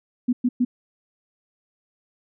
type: tone bursts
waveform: sine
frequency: 246.9 Hz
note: B3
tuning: in tune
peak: -16 dBFS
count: 3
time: 0.28-0.65 s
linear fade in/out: 10 ms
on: 50 ms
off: 110 ms
effects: none